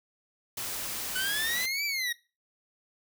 white noise, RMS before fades -35 dBFS, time 0.57-1.66 s, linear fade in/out 5 ms
25% pulse exponential two-way sweep, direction up then down, 1480 to 2349 to 1862 Hz, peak -25 dBFS, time 1.15-2.13 s, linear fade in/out 10 ms, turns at 1.85 s
effects noise-tail reverb RT60 0.3 s tail -20 dB re dry

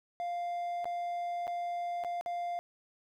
triangle tone with dropouts, 698.5 Hz, F5, in tune, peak -31 dBFS, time 0.2-2.59 s, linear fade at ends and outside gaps 0 ms, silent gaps 0.844-0.855 / 1.47-1.478 / 2.038-2.047 / 2.211-2.261 s, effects none

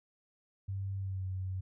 sine tone with pitch glide, 97.4 to 93.81 Hz, G2 to F#2, -11 to +24 cents, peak -34 dBFS, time 0.68-1.61 s, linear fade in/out 10 ms, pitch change -65 cents, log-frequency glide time 0.97-1.25 s, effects none

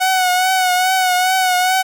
sawtooth tone with vibrato, 740 Hz, F#5, in tune, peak -9 dBFS, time 0-1.83 s, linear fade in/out 20 ms, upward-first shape triangle, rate 2.4 Hz, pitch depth 46 cents each way, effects none

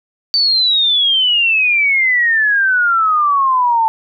sine exponential sweep, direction down, 4600 to 880 Hz, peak -10 dBFS, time 0.34-3.88 s, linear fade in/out 0 ms, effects none

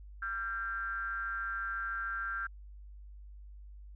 triangle ring-modulated tone, 106.9 Hz, A2, 49 cents flat, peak -29 dBFS, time 0.22-2.47 s, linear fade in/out 5 ms, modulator 1480 Hz, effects added 50 Hz sine -47 dBFS peak until 3.95 s

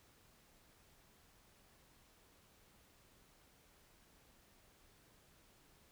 silence, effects pink hiss -68 dBFS RMS until 5.91 s

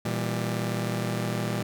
sawtooth chord, E diminished, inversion second, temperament just, 118.67 / 164.81 / 197.78 Hz, Bb2 / E3 / G3, +31 / 0 / +16 cents, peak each -26 / -29 / -28 dBFS, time 0.05-1.63 s, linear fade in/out 5 ms, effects none

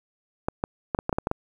clicks, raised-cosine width 1 ms, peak -10 dBFS, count 9, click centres 0.485 / 0.639 / 0.948 / 0.989 / 1.094 / 1.128 / 1.185 / 1.271 / 1.314 s, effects 8-bit

